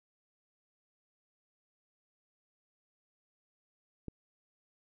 click, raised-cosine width 3 ms, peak -27 dBFS, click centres 4.083 s, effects none

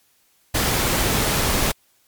pink noise, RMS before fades -20 dBFS, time 0.54-1.72 s, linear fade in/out 10 ms, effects white hiss -61 dBFS RMS until 2.07 s + MP3 96 kbps

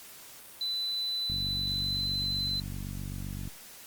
sine tone with pitch glide, 4000 to 4044 Hz, B7 to B7, +21 to +40 cents, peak -29 dBFS, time 0.61-2.6 s, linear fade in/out 2 ms, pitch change +19 cents, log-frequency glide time 1.6-2.05 s
click train, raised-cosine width 5 ms, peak -26 dBFS, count 105, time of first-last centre 1.3-3.476 s, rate 47.8 Hz
effects white hiss -49 dBFS RMS until 3.86 s + Opus 48 kbps

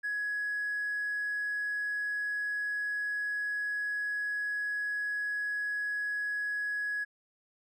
sine tone with hard clipping, 1675 Hz, G#6, 14 cents sharp, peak -31 dBFS, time 0.03-7.05 s, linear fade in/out 20 ms, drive 1 dB, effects none

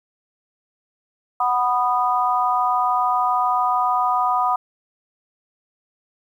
sine chord, B major, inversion second, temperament just, 740.8 / 987.8 / 1234.7 Hz, F#5 / B5 / D#6, +2 / 0 / -14 cents, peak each -21 dBFS, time 1.4-4.56 s, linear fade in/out 5 ms, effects 9-bit

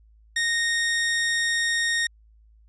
sawtooth tone, 1855 Hz, A#6, 9 cents flat, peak -18 dBFS, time 0.36-2.07 s, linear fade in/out 5 ms, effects added 54 Hz sine -52 dBFS peak until 2.68 s + resampled to 22050 Hz

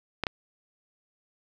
clicks, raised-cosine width 0.3 ms, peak -11 dBFS, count 2, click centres 0.237 / 0.268 s, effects none

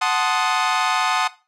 sawtooth chord, F# diminished seventh, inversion none, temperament equal with one note detuned, 740 / 875.9 / 1046.5 / 1244.5 Hz, F#5 / A5 / C6 / Eb6, 0 / -8 / 0 / 0 cents, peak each -19 / -20 / -21 / -19 dBFS, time 0.01-1.28 s, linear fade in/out 10 ms, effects noise-tail reverb RT60 0.3 s tail -17 dB re dry + low-pass 6000 Hz 12 dB/octave

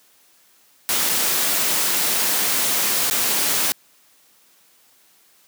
white noise with dropouts, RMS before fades -20 dBFS, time 0.89-3.72 s, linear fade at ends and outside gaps 0 ms, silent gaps 1.091-1.095 / 3.099-3.11 s, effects white hiss -56 dBFS RMS until 5.47 s + high-pass 150 Hz 12 dB/octave

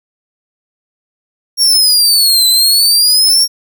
sawtooth exponential two-way sweep, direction down then up, 5588 to 4004 to 5588 Hz, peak -4 dBFS, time 1.57-3.48 s, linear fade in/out 50 ms, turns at 2.48 s, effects none

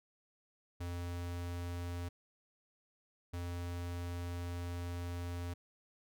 square tone bursts at uneven times, 87.31 Hz, F2, in tune, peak -39 dBFS, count 2, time 0.8-2.09 / 3.33-5.54 s, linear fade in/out 10 ms, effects none

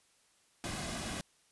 pink noise with comb filter, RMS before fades -39 dBFS, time 0.64-1.21 s, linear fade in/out 0 ms, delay 2.2 ms, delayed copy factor -0.5, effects white hiss -69 dBFS RMS until 1.51 s + resampled to 24000 Hz

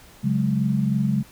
sine chord, C# suspended fourth, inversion none, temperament just, 138.59 / 184.79 / 207.9 Hz, C#3 / F#3 / G#3, 0 / -2 / +2 cents, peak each -23 / -25 / -22 dBFS, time 0.23-1.23 s, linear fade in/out 20 ms, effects pink hiss -49 dBFS RMS until 1.31 s

